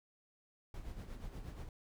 brown noise with tremolo, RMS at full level -44 dBFS, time 0.74-1.69 s, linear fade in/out 2 ms, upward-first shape sine, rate 8.4 Hz, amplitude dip 55%, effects none

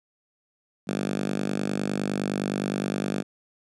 5% pulse tone with high-pass filter, 49.75 Hz, G1, 26 cents sharp, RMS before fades -28 dBFS, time 0.87-3.23 s, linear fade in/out 20 ms, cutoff 190 Hz, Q 2.8, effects resampled to 24000 Hz

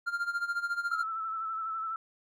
triangle tone with tremolo, 1396.9 Hz, F6, in tune, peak -25 dBFS, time 0.06-1.04 s, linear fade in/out 20 ms, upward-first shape sine, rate 14 Hz, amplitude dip 80%
sine tone with vibrato, 1318.5 Hz, E6, in tune, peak -32 dBFS, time 0.91-1.96 s, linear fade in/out 2 ms, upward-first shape sine, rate 12 Hz, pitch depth 32 cents each way
effects none

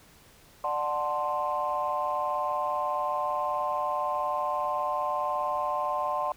sine chord, D dominant seventh, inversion none, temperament equal with one note detuned, 595.2 / 740 / 880 / 1046.5 Hz, D5 / F#5 / A5 / C6, +23 / 0 / 0 / 0 cents, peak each -32 / -32 / -33 / -29 dBFS, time 0.64-6.32 s, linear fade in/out 2 ms, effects tanh soft clip ceiling -18 dBFS + pink hiss -56 dBFS RMS until 6.36 s

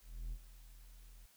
triangle tone with ADSR envelope, 40.81 Hz, E1, 17 cents flat, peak -36 dBFS, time 0.01-1.26 s, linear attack 310 ms, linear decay 63 ms, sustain -16 dB, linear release 4 ms, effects white hiss -67 dBFS RMS until 1.36 s

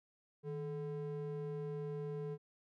triangle ring-modulated tone, 293.7 Hz, D4, in tune, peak -34 dBFS, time 0.43-2.38 s, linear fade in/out 50 ms, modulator 138 Hz, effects none

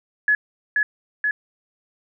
sine tone with echo, 1698 Hz, G#6, 38 cents sharp, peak -14 dBFS, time 0.28-0.35 s, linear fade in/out 2 ms, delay 480 ms, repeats 2, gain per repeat -2 dB, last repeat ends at 1.31 s, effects none

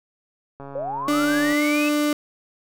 click train, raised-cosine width 1 ms, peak -24 dBFS, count 130, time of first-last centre 0.6-1.528 s, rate 139 Hz
sine linear sweep, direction up, 510 to 2637 Hz, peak -25 dBFS, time 0.75-1.89 s, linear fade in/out 5 ms
35% pulse tone with pitch glide, 293.7 to 296.4 Hz, D4 to D4, 0 to +16 cents, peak -17 dBFS, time 1.08-2.13 s, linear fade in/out 2 ms, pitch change +16 cents, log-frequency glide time 1.44-1.62 s
effects none

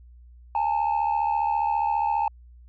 sine tone pair together, 825.2 / 900 Hz, G#5 / A5, -11 / +39 cents, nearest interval major second, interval 150 cents, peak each -22 dBFS, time 0.55-2.28 s, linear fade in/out 2 ms, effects tanh soft clip ceiling -18 dBFS + added 60 Hz sine -46 dBFS peak until 2.68 s

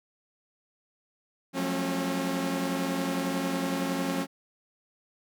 sawtooth tone cluster, 177.3 / 188.2 / 219.1 / 271.5 Hz, F3 / F#3 / A3 / C#4, +26 / +30 / -7 / -36 cents, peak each -29 / -34 / -33 / -26 dBFS, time 1.53-4.27 s, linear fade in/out 50 ms, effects none

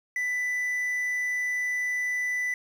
triangle tone with quantisation, 1988 Hz, B6, 11 cents sharp, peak -24 dBFS, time 0.16-2.54 s, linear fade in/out 2 ms, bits 9, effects none

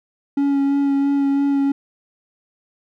triangle tone with vibrato, 279.2 Hz, C#4, 13 cents sharp, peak -13 dBFS, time 0.37-1.72 s, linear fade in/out 5 ms, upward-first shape sine, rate 3 Hz, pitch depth 15 cents each way, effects none

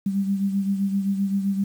sine beating tone pair, 196 / 203.7 Hz, G3 / G#3, 0 / -33 cents, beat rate 7.7 Hz, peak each -21 / -29 dBFS, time 0.06-1.64 s, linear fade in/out 5 ms, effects 8-bit

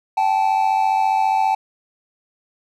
triangle tone pair together, 774 / 868.8 Hz, G5 / A5, -22 / -22 cents, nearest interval major second, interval 200 cents, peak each -16 dBFS, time 0.17-1.55 s, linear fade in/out 5 ms, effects none

